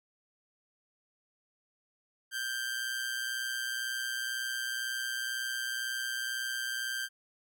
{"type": "tone with amplitude modulation", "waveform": "sawtooth", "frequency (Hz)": 1573, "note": "G6", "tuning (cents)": 6, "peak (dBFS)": -27, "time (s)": [2.31, 7.09], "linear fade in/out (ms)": 50, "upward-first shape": "sine", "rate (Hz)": 122, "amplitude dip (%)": 55, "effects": []}